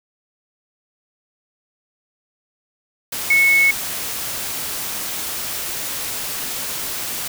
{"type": "tone in noise", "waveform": "sine", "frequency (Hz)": 2200, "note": "C#7", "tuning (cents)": -14, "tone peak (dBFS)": -11, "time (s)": [3.3, 3.71], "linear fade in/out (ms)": 5, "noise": "white", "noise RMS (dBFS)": -26, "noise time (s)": [3.12, 7.28], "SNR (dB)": 12, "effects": []}